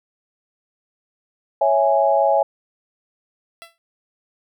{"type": "chord", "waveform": "sine", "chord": "C# minor", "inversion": "none", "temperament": "equal", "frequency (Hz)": [554.4, 659.3, 830.6], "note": ["C#5", "E5", "G#5"], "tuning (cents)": [0, 0, 0], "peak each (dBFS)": -18, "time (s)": [1.61, 2.43], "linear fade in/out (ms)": 5}
{"type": "tone with exponential decay", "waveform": "10% pulse", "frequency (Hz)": 670, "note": "E5", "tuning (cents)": 28, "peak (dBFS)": -25, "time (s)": [3.62, 3.78], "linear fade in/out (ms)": 0, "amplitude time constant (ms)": 33}
{"effects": []}